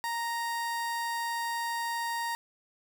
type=tone; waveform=30% pulse; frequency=932.3 Hz; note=A#5; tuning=in tune; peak=-28 dBFS; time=0.04-2.35 s; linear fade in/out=0 ms; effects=none